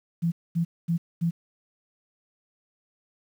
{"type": "tone bursts", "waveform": "sine", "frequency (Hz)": 168.2, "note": "E3", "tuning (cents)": 35, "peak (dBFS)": -21, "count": 4, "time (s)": [0.22, 1.31], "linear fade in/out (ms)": 20, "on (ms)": 100, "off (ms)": 230, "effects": ["9-bit"]}